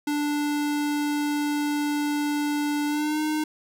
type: tone with pitch glide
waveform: square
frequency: 293.7 to 306.7 Hz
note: D4 to D#4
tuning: 0 to -25 cents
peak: -24 dBFS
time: 0.07-3.44 s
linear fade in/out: 5 ms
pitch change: +75 cents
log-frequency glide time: 2.87-3.2 s
effects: 11-bit